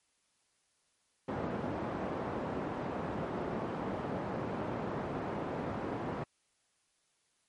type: band-pass noise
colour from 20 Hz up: pink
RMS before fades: -37 dBFS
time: 1.28-6.24 s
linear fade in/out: 5 ms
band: 150 to 970 Hz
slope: 12 dB/octave
effects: white hiss -75 dBFS RMS until 7.48 s + MP3 48 kbps